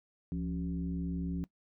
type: tone with frequency modulation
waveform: sine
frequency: 174.61 Hz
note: F3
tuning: in tune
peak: -32 dBFS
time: 0.32-1.44 s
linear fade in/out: 0 ms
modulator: 103 Hz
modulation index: 0.92
effects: noise-tail reverb RT60 0.1 s tail -20 dB re dry